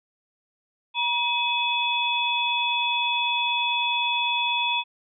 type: tone cluster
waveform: sine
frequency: 955 / 2544 / 3435 Hz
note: A#5 / D#7 / A7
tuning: +42 / +38 / -42 cents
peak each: -26 dBFS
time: 0.94-4.84 s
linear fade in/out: 50 ms
effects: none